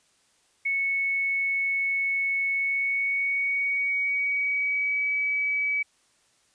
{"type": "tone with pitch glide", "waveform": "sine", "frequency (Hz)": [2208, 2283], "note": ["C#7", "D7"], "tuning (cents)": [-7, -50], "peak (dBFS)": -23, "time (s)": [0.65, 5.83], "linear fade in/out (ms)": 10, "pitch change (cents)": 57, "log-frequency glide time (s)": [2.52, 5.11], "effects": ["white hiss -65 dBFS RMS until 6.54 s", "resampled to 22050 Hz"]}